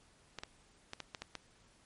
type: clicks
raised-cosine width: 0.2 ms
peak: -24 dBFS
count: 7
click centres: 0.387 / 0.435 / 0.934 / 1.003 / 1.148 / 1.22 / 1.353 s
effects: pink hiss -66 dBFS RMS until 1.85 s + MP3 48 kbps